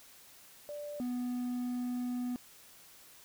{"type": "tone pair in turn", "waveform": ["sine", "triangle"], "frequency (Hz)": [587, 246.8], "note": ["D5", "B3"], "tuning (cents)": [-1, -1], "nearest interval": "octave + minor third", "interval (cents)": 1500, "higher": "first", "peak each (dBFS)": [-39, -31], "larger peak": "second", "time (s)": [[0.69, 1], [1, 2.36]], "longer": "second", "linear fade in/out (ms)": 0, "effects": ["white hiss -57 dBFS RMS until 3.24 s"]}